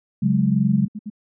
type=chord; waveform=sine; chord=C# suspended fourth; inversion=none; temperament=equal; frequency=138.59 / 185 / 207.7 Hz; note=C#3 / F#3 / G#3; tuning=0 / 0 / 0 cents; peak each=-21 / -20 / -19 dBFS; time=0.22-0.86 s; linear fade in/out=10 ms
type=tone bursts; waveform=sine; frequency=210.5 Hz; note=G#3; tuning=24 cents sharp; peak=-27 dBFS; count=4; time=0.73-1.101 s; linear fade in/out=10 ms; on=44 ms; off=65 ms
effects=none